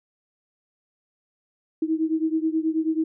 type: beating tone pair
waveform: sine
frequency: 315.9 / 325.2 Hz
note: D#4 / E4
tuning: +26 / -23 cents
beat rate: 9.3 Hz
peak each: -23 / -25 dBFS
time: 1.82-3.04 s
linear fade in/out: 5 ms
effects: none